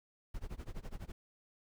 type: noise with tremolo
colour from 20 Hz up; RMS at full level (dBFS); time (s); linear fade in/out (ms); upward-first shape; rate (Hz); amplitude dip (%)
brown; -40; 0.34-1.12; 5; sine; 12; 95
effects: none